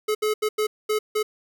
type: tone bursts at uneven times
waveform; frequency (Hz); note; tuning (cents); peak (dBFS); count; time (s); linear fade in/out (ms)
square; 427.5; A4; -50; -21; 6; 0.08-0.15 / 0.22-0.34 / 0.42-0.49 / 0.58-0.67 / 0.89-0.99 / 1.15-1.23; 10
effects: none